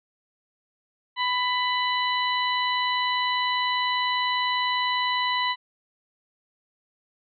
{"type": "harmonic tone", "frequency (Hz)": 995, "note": "B5", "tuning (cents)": 13, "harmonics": [1, 2, 3, 4], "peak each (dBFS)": [-25, -28, -30, -31], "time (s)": [1.16, 5.56], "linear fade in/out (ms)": 50, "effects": []}